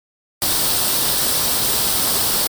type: noise with comb filter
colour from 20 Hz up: white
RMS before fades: -18 dBFS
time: 0.42-2.47 s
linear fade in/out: 0 ms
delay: 0.22 ms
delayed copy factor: +0.5
effects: MP3 96 kbps